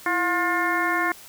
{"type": "harmonic tone with a mistuned harmonic", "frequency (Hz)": 355.7, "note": "F4", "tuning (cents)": 32, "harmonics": [1, 2, 3, 4, 5, 6], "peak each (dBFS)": [-28, -29, -26, -28, -26, -30], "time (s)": [0.06, 1.12], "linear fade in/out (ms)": 2, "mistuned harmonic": 1, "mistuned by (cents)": -110, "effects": ["white hiss -45 dBFS RMS until 1.28 s"]}